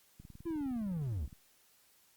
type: click train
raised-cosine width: 5 ms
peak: -39 dBFS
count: 23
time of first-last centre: 0.2-1.328 s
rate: 19.5 Hz
type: linear sweep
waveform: triangle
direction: down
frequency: 345.4 to 58.27 Hz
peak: -32 dBFS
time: 0.45-1.27 s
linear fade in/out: 20 ms
effects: white hiss -67 dBFS RMS until 2.16 s + Opus 48 kbps